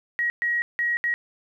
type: tone bursts at uneven times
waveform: sine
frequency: 1900 Hz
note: A#6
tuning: 33 cents sharp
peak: -21 dBFS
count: 4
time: 0.19-0.3 / 0.42-0.62 / 0.79-0.97 / 1.04-1.14 s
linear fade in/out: 0 ms
effects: 10-bit